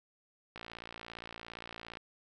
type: click train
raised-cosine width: 0.3 ms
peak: -28 dBFS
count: 82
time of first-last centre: 0.56-1.971 s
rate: 57.4 Hz
effects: none